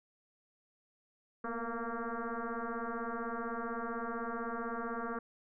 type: tone with frequency modulation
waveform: sine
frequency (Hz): 456.1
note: A#4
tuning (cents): -38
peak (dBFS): -35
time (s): 1.44-5.19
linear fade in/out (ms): 5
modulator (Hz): 232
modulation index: 4.5
effects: none